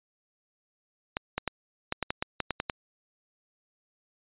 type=clicks; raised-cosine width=0.3 ms; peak=-12 dBFS; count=11; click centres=1.169 / 1.38 / 1.477 / 1.924 / 2.027 / 2.105 / 2.225 / 2.403 / 2.507 / 2.601 / 2.698 s; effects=resampled to 8000 Hz